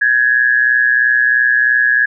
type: tone with amplitude modulation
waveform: sine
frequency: 1675 Hz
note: G#6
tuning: 14 cents sharp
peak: -6 dBFS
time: 0.01-2.06 s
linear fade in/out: 10 ms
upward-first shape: sine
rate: 123 Hz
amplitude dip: 70%
effects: none